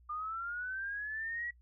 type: linear sweep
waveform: sine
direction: up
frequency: 1200 to 1936 Hz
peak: -36 dBFS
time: 0.09-1.51 s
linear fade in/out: 10 ms
effects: noise-tail reverb RT60 0.1 s tail -23 dB re dry + added 60 Hz sine -59 dBFS peak until 1.61 s